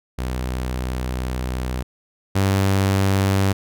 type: tone pair in turn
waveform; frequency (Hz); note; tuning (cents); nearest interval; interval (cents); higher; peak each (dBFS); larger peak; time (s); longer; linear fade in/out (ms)
sawtooth; 63 / 97.25; B1 / G2; +35 / -13; minor sixth; 752; second; -19 / -12; second; 0.18-1.83 / 2.35-3.53; first; 10
effects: none